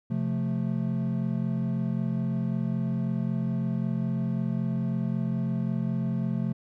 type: chord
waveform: triangle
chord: F major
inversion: second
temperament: equal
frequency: 130.81 / 174.61 / 220 Hz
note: C3 / F3 / A3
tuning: 0 / 0 / 0 cents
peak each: -28 dBFS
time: 0.1-6.53 s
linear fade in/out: 10 ms
effects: none